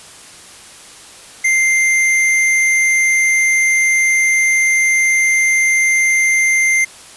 sine tone with hard clipping, 2093 Hz, C7, in tune, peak -12 dBFS, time 1.44-6.85 s, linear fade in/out 10 ms, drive 15 dB, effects white hiss -38 dBFS RMS until 7.16 s + resampled to 24000 Hz

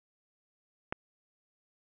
click, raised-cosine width 0.5 ms, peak -17 dBFS, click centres 0.925 s, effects resampled to 8000 Hz + 8-bit

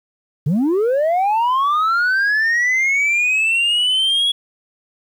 sine linear sweep, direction up, 130.7 to 3362 Hz, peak -11 dBFS, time 0.46-4.32 s, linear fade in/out 10 ms, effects tanh soft clip ceiling -13 dBFS + 8-bit

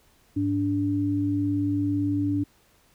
sine tone pair together, 102.55 / 289.8 Hz, G#2 / D4, -21 / -23 cents, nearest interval octave + tritone, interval 1798 cents, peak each -28 / -23 dBFS, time 0.36-2.44 s, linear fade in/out 10 ms, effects pink hiss -61 dBFS RMS until 2.94 s

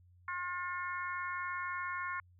harmonic tone with a mistuned harmonic, 356.6 Hz, F4, 36 cents sharp, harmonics 3 / 4 / 5 / 6, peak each -39 / -41 / -43 / -45 dBFS, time 0.28-2.2 s, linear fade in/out 2 ms, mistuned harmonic 6, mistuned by +21 cents, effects added 89 Hz sine -60 dBFS peak until 2.39 s

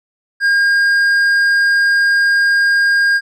sine tone with tanh clipping, 1616 Hz, G#6, 48 cents flat, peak -11 dBFS, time 0.4-3.21 s, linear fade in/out 50 ms, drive 7 dB, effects none

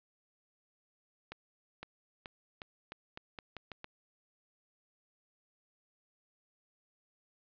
accelerating click train, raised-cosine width 0.3 ms, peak -27 dBFS, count 10, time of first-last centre 1.32-3.844 s, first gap 510 ms, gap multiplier 0.84, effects resampled to 11025 Hz + 10-bit

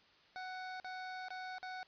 25% pulse tone with dropouts, 743 Hz, F#5, 7 cents sharp, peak -39 dBFS, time 0.36-1.83 s, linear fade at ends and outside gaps 0 ms, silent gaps 0.8-0.845 / 1.284-1.305 / 1.583-1.629 s, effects white hiss -66 dBFS RMS until 1.87 s + resampled to 11025 Hz

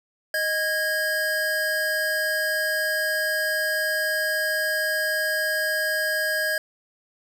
square tone pair together, 622.3 / 1642.7 Hz, D#5 / G#6, 0 / -19 cents, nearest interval octave + perfect fourth, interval 1681 cents, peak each -29 / -24 dBFS, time 0.34-6.58 s, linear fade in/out 2 ms, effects none

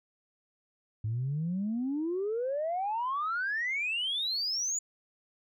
sine exponential sweep, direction up, 104.5 to 7040 Hz, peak -28 dBFS, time 1.04-4.79 s, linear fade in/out 5 ms, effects tanh soft clip ceiling -25 dBFS

